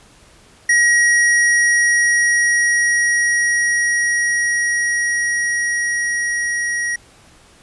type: tone with level ramp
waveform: square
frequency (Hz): 1900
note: A#6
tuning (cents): +33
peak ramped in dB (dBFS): -11 to -19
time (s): 0.69-6.96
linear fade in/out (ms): 5
effects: pink hiss -48 dBFS RMS until 7.62 s + resampled to 24000 Hz